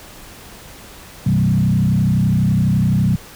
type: tone with frequency modulation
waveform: sine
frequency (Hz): 155.56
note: D#3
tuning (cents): 0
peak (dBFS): -12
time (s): 1.26-3.16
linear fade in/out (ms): 5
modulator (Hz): 31.9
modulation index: 1.7
effects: pink hiss -39 dBFS RMS until 3.35 s